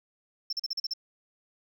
sine tone bursts, 5360 Hz, E8, 28 cents sharp, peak -26 dBFS, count 7, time 0.5-0.936 s, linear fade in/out 5 ms, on 28 ms, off 40 ms, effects tanh soft clip ceiling -27 dBFS

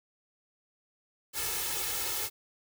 white noise with comb filter, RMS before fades -33 dBFS, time 1.33-2.3 s, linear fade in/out 50 ms, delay 2.3 ms, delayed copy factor +0.8, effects none

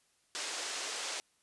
white band-pass noise, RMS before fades -39 dBFS, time 0.35-1.2 s, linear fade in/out 0 ms, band 340 to 7700 Hz, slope 24 dB/octave, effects white hiss -72 dBFS RMS until 1.42 s + resampled to 24000 Hz

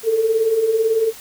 sine beating tone pair, 430 / 448 Hz, A4 / A4, -40 / +31 cents, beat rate 18 Hz, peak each -23 / -15 dBFS, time 0.03-1.13 s, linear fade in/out 50 ms, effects white hiss -39 dBFS RMS until 1.2 s

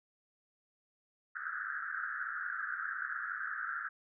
white band-pass noise, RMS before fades -39 dBFS, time 1.35-3.89 s, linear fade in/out 10 ms, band 1300 to 1700 Hz, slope 96 dB/octave, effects none

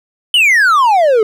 triangle exponential sweep, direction down, 3086 to 415.3 Hz, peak -5 dBFS, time 0.34-1.23 s, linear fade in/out 2 ms, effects none

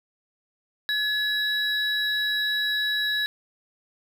triangle tone pair together, 1700 / 3899 Hz, G#6 / B7, +40 / -23 cents, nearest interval octave + major second, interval 1437 cents, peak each -24 dBFS, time 0.89-3.26 s, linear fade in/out 0 ms, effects none

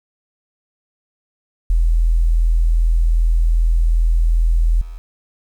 sine tone with level steps, 41.28 Hz, E1, 3 cents sharp, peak -11 / -28 dBFS, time 1.7-4.98 s, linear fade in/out 0 ms, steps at 4.81 s, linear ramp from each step 5 ms, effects 8-bit

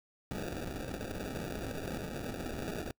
white noise with sample-and-hold, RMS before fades -39 dBFS, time 0.31-2.91 s, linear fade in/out 0 ms, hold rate 1050 Hz, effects noise-tail reverb RT60 0.1 s tail -26 dB re dry

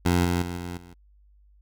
15% pulse tone with level steps, 87.9 Hz, F2, 12 cents sharp, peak -13 / -16 / -24 / -26 / -39 dBFS, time 0.05-0.94 s, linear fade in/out 10 ms, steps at 0.25 / 0.42 / 0.57 / 0.77 s, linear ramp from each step 5 ms, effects added 50 Hz sine -54 dBFS peak until 1.61 s

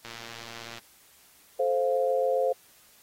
click train, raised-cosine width 0.2 ms, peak -23 dBFS, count 86, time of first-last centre 0.05-0.783 s, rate 116 Hz
sine chord, F major, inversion first, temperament just, 436.5 / 523.8 / 698.5 Hz, A4 / C5 / F5, -14 / +2 / 0 cents, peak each -30 / -24 / -30 dBFS, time 1.59-2.53 s, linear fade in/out 10 ms
effects white hiss -58 dBFS RMS until 3.02 s + AAC 48 kbps

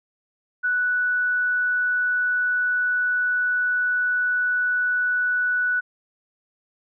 sine tone, 1480 Hz, F#6, in tune, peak -19 dBFS, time 0.63-5.81 s, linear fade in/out 20 ms, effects none

